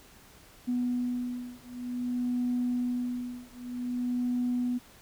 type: beating tone pair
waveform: sine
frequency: 246 / 246.53 Hz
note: B3 / B3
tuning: -7 / -3 cents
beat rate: 0.53 Hz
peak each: -31 / -31 dBFS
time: 0.67-4.79 s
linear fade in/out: 20 ms
effects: tanh soft clip ceiling -21 dBFS + pink hiss -55 dBFS RMS until 5.01 s